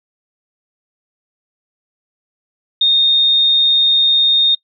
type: tone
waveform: sine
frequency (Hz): 3681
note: A#7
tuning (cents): -23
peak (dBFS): -9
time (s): 2.81-4.55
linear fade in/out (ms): 5
effects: noise-tail reverb RT60 0.1 s tail -24 dB re dry